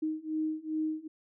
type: beating tone pair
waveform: sine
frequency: 311.1 / 313.6 Hz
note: D#4 / D#4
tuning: 0 / +14 cents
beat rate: 2.5 Hz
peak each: -34 / -33 dBFS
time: 0.02-1.08 s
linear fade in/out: 10 ms
effects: none